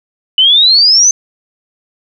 sine exponential sweep, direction up, 2960 to 6272 Hz, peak -4 dBFS, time 0.38-1.11 s, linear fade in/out 2 ms, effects none

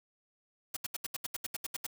white noise bursts, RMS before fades -37 dBFS, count 12, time 0.74-1.866 s, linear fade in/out 5 ms, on 26 ms, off 74 ms, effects none

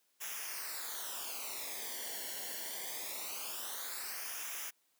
white noise with flanger, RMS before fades -42 dBFS, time 0.2-4.71 s, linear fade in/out 20 ms, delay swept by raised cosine 0.23 to 0.81 ms, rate 0.23 Hz, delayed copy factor -0.8, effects white hiss -75 dBFS RMS until 4.99 s + high-pass 200 Hz 12 dB/octave

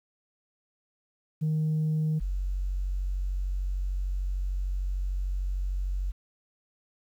sine tone pair in turn, 155.56 / 46.66 Hz, D#3 / F#1, 0 / +15 cents, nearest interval octave + major sixth, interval 2085 cents, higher first, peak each -22 / -26 dBFS, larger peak first, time 1.41-2.2 / 2.2-6.12 s, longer second, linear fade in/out 20 ms, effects tanh soft clip ceiling -22 dBFS + 10-bit

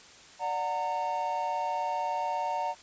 triangle chord, D augmented, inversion none, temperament just, 587.3 / 734.2 / 917.7 Hz, D5 / F#5 / A#5, 0 / -14 / -27 cents, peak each -35 / -31 / -29 dBFS, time 0.39-2.75 s, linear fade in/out 50 ms, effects white hiss -52 dBFS RMS until 2.82 s + resampled to 16000 Hz

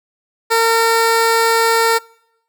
15% pulse tone, 455.9 Hz, A#4, 39 cents flat, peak -5 dBFS, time 0.5-1.99 s, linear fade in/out 20 ms, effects noise-tail reverb RT60 0.8 s tail -25 dB re dry

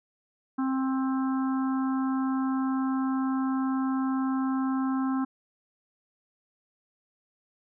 harmonic tone, 264.2 Hz, C4, 17 cents sharp, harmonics 1 / 3 / 4 / 5 / 6, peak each -25 / -38 / -37 / -39 / -46 dBFS, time 0.58-5.25 s, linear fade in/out 10 ms, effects none

